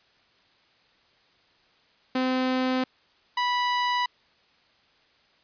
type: tone pair in turn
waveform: sawtooth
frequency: 257.2 / 983.2 Hz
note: C4 / B5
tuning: -30 / -8 cents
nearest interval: octave + major seventh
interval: 2322 cents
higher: second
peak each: -19 dBFS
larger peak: neither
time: 2.15-2.84 / 3.37-4.06 s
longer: neither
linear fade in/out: 5 ms
effects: white hiss -62 dBFS RMS until 5.43 s + resampled to 11025 Hz